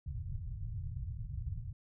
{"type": "low-pass noise", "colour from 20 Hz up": "white", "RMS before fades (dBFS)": -40, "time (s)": [0.06, 1.73], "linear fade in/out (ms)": 5, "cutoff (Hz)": 130, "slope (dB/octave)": 48, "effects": []}